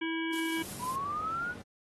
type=harmonic tone; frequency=326.2 Hz; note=E4; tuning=18 cents flat; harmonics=1 / 3 / 5 / 7 / 9 / 10; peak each=-32 / -42 / -40 / -39 / -44 / -47 dBFS; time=0.01-0.63 s; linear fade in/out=10 ms
type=noise with tremolo; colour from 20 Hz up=blue; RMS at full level=-41 dBFS; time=0.33-0.96 s; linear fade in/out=5 ms; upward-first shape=sine; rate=6.1 Hz; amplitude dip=25%
type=noise; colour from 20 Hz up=brown; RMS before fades=-39 dBFS; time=0.56-1.62 s; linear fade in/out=5 ms
type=linear sweep; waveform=sine; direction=up; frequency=960 to 1480 Hz; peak=-31 dBFS; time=0.79-1.55 s; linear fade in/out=50 ms
effects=high-pass 150 Hz 12 dB/octave + AAC 32 kbps